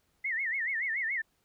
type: tone with vibrato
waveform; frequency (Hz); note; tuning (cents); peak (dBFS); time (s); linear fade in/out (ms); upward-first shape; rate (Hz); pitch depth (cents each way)
sine; 1975.5; B6; 0; -29; 0.24-1.22; 10; sine; 7; 190
effects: pink hiss -73 dBFS RMS until 1.44 s